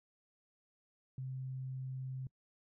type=tone; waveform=sine; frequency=130.81 Hz; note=C3; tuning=in tune; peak=-39 dBFS; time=1.18-2.27 s; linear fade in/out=2 ms; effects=noise-tail reverb RT60 0.1 s tail -25 dB re dry